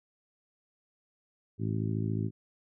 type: harmonic tone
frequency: 54 Hz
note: A1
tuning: 32 cents flat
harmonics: 2 / 3 / 4 / 5 / 6 / 7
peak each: -31 / -35 / -37 / -39 / -41 / -42 dBFS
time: 1.58-2.31 s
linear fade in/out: 50 ms
effects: none